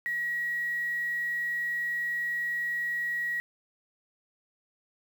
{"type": "tone with quantisation", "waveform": "sine", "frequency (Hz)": 1910, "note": "A#6", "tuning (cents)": 42, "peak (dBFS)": -28, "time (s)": [0.06, 3.4], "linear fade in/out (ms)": 0, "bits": 8, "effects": []}